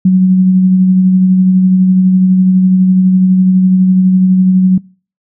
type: tone with tremolo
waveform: sine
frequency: 185.9 Hz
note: F#3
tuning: 8 cents sharp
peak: -3 dBFS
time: 0.05-4.78 s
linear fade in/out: 5 ms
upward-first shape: sine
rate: 12 Hz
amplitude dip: 25%
effects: noise-tail reverb RT60 0.4 s tail -24 dB re dry